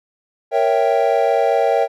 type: chord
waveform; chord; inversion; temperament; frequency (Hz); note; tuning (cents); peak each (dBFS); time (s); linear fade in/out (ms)
triangle; A# diminished seventh; none; equal; 466.2 / 554.4 / 659.3 / 784; A#4 / C#5 / E5 / G5; 0 / 0 / 0 / 0; -17; 0.51-1.88; 50
effects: none